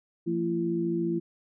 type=tone cluster; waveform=sine; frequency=172 / 226.4 / 338 Hz; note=F3 / A3 / E4; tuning=-26 / +50 / +43 cents; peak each=-31 / -34 / -27 dBFS; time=0.26-1.2 s; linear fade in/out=20 ms; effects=none